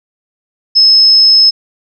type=tone; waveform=sine; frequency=5190 Hz; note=E8; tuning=28 cents flat; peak=-3 dBFS; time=0.75-1.51 s; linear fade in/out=20 ms; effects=none